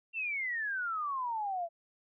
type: exponential sweep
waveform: sine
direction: down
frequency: 2746 to 659.3 Hz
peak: -32 dBFS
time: 0.13-1.69 s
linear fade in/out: 50 ms
effects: none